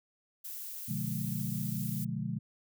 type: noise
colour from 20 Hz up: violet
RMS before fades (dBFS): -42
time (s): 0.44-2.05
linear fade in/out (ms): 10
type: chord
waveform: sine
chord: B diminished seventh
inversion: none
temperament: just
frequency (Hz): 123.47 / 148.16 / 177.8 / 213.4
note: B2 / D3 / F3 / Ab3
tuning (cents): 0 / +16 / +31 / +47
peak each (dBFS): -38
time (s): 0.88-2.39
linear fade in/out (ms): 10
effects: none